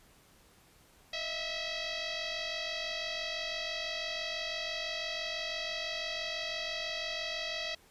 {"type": "tone with frequency modulation", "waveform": "sine", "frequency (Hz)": 674, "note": "E5", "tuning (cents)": 38, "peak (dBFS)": -34, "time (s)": [1.13, 7.75], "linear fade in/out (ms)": 5, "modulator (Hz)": 651, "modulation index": 6.7, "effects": ["pink hiss -62 dBFS RMS until 7.9 s", "resampled to 32000 Hz"]}